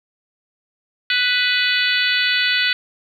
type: harmonic tone with a mistuned harmonic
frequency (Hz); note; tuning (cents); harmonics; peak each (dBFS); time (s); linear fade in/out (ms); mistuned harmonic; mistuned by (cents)
494.7; B4; +3; 3 / 4 / 5 / 6 / 7 / 8 / 9; -21 / -22 / -23 / -24 / -24 / -25 / -26; 1.1-2.73; 2; 5; +18
effects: 8-bit